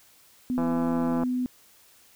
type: tone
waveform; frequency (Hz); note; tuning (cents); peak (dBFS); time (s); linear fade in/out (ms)
sine; 251; B3; +28; -24; 0.5-1.46; 0
type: click train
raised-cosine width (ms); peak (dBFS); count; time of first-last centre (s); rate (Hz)
1; -18; 111; 0.58-1.235; 168
effects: white hiss -57 dBFS RMS until 2.15 s